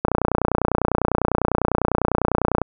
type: click train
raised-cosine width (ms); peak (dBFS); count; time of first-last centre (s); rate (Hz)
1; -4; 78; 0.05-2.617; 30
effects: none